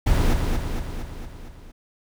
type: noise with echo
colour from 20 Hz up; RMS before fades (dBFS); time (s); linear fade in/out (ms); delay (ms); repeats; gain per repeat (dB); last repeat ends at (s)
brown; -18; 0.06-0.34; 10; 230; 6; -4; 1.72
effects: none